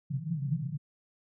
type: band-pass noise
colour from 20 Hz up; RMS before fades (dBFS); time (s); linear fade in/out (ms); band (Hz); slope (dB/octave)
pink; -33; 0.1-0.78; 10; 130 to 170; 96
effects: none